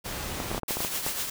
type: noise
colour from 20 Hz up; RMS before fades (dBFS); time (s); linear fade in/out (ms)
pink; -34; 0.04-0.6; 20
type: clicks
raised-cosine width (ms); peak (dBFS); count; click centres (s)
1; -17; 10; 0.402 / 0.515 / 0.547 / 0.579 / 0.633 / 0.708 / 0.77 / 0.805 / 0.848 / 1.065
type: noise with tremolo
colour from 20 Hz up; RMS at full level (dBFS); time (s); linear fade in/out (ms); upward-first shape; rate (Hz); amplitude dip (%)
white; -29; 0.68-1.3; 5; triangle; 8.1; 55
effects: none